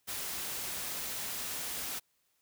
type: noise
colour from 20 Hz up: white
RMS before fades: -38 dBFS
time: 0.07-2 s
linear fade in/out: 20 ms
effects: white hiss -75 dBFS RMS until 2.41 s